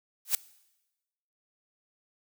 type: noise with exponential growth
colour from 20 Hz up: blue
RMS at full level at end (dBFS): -20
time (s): 0.25-0.35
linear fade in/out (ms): 2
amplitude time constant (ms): 21
effects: noise-tail reverb RT60 1.0 s tail -20 dB re dry